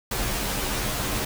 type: noise with comb filter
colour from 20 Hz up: pink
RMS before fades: -27 dBFS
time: 0.11-1.25 s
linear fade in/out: 5 ms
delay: 12 ms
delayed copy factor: -1
effects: none